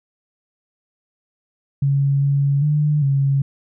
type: tone with pitch steps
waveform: sine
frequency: 139.3 / 140.4 / 149.3 / 138.1 Hz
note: C#3 / C#3 / D3 / C#3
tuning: +9 / +22 / +29 / -6 cents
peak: -14 dBFS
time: 1.82-3.42 s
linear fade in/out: 5 ms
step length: 400 ms
effects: none